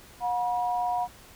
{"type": "tone pair together", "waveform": "sine", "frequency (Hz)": [722.5, 965], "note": ["F#5", "B5"], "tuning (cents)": [-41, -40], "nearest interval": "perfect fourth", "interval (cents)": 501, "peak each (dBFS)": [-26, -30], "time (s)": [0.2, 1.08], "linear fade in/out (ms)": 50, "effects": ["pink hiss -51 dBFS RMS until 1.35 s"]}